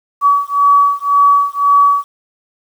sine beating tone pair, 1137 / 1138.9 Hz, C#6 / C#6, +44 / +46 cents, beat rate 1.9 Hz, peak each -11 dBFS, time 0.21-2.05 s, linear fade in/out 50 ms, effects 7-bit

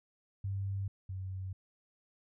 sine tone pair in turn, 98 / 94.45 Hz, G2 / F#2, 0 / +36 cents, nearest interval minor second, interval 64 cents, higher first, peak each -33 / -37 dBFS, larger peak first, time 0.44-0.88 / 1.09-1.53 s, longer neither, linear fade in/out 5 ms, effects none

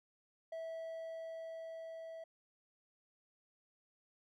triangle tone with level ramp, 653 Hz, E5, 17 cents flat, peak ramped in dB -39 to -44 dBFS, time 0.52-2.24 s, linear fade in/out 5 ms, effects none

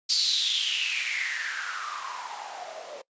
blue noise with band-pass filter sweep, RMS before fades -30 dBFS, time 0.09-3.02 s, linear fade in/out 10 ms, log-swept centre 4700 to 530 Hz, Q 7.6, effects noise-tail reverb RT60 0.1 s tail -22 dB re dry + resampled to 16000 Hz

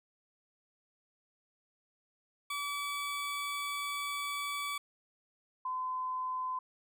20% pulse / sine tone pair in turn, 1147 / 1021.9 Hz, D6 / C6, -41 / -41 cents, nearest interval major second, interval 200 cents, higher first, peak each -30 / -33 dBFS, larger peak first, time 2.5-4.78 / 5.65-6.59 s, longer first, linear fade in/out 5 ms, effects none

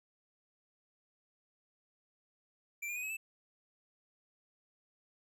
square tone with pitch steps, 2349 / 2418 / 2489 / 2562 / 2637 Hz, D7 / D7 / D#7 / E7 / E7, 0 / +50 / 0 / -50 / 0 cents, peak -38 dBFS, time 2.82-3.17 s, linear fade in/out 10 ms, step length 70 ms, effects none

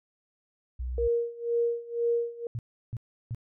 sine tone, 62.1 Hz, B1, 10 cents sharp, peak -30 dBFS, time 0.79-1.08 s, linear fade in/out 10 ms
sine tone with tremolo, 470 Hz, A#4, 14 cents sharp, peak -22 dBFS, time 0.98-2.47 s, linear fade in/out 2 ms, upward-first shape sine, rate 2 Hz, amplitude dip 90%
sine tone bursts, 116.54 Hz, A#2, in tune, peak -30 dBFS, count 3, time 2.55-3.347 s, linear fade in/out 0 ms, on 39 ms, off 340 ms
effects none

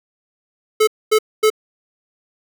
square tone bursts, 432.8 Hz, A4, 29 cents flat, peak -11 dBFS, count 3, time 0.8-1.502 s, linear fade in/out 10 ms, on 74 ms, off 240 ms, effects none

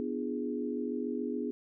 sine chord, B diminished seventh, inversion none, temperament equal with one note detuned, 246.9 / 293.7 / 341.4 / 415.3 Hz, B3 / D4 / F4 / Ab4, 0 / 0 / -39 / 0 cents, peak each -35 / -38 / -40 / -37 dBFS, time 0-1.51 s, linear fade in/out 0 ms, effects none

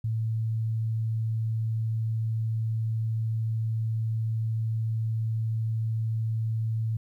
sine tone, 111.7 Hz, A2, 27 cents sharp, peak -25 dBFS, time 0.04-6.97 s, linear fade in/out 5 ms, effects 11-bit

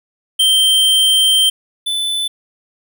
square tone pair in turn, 3136 / 3506 Hz, G7 / A7, 0 / -7 cents, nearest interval major second, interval 193 cents, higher second, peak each -10 / -17 dBFS, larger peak first, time 0.39-1.5 / 1.86-2.28 s, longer first, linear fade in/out 10 ms, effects none

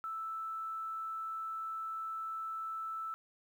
sine tone with quantisation, 1318.5 Hz, E6, in tune, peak -37 dBFS, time 0.04-3.14 s, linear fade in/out 0 ms, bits 11, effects none

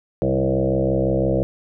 sine tone with frequency modulation, 329.6 Hz, E4, in tune, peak -16 dBFS, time 0.22-1.43 s, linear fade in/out 0 ms, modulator 65.9 Hz, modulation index 4.1, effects none

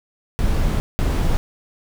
brown noise bursts at uneven times, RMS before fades -18 dBFS, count 2, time 0.39-0.8 / 0.99-1.37 s, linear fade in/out 0 ms, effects none

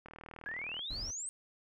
click train, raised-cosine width 0.5 ms, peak -33 dBFS, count 30, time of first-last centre 0.06-0.792 s, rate 39.6 Hz
sine exponential sweep, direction up, 1616 to 8570 Hz, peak -38 dBFS, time 0.46-1.29 s, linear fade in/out 0 ms
brown noise, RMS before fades -44 dBFS, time 0.9-1.11 s, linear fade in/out 5 ms
effects none

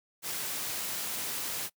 white noise, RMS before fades -35 dBFS, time 0.22-1.7 s, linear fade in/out 50 ms, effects noise-tail reverb RT60 0.1 s tail -23 dB re dry + high-pass 100 Hz 12 dB/octave

